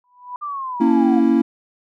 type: tone with exponential growth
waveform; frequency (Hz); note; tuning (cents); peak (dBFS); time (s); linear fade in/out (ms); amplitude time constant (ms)
sine; 987.8; B5; 0; -24; 0.04-0.36; 1; 69
type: linear sweep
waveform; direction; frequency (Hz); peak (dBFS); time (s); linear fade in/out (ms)
sine; down; 1203 to 698.5; -24; 0.41-1.21; 20
type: chord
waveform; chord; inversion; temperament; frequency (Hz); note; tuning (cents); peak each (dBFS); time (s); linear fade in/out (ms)
triangle; A# diminished; none; equal; 233.1 / 277.2 / 329.6; A#3 / C#4 / E4; 0 / 0 / 0; -15; 0.8-1.42; 10
effects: none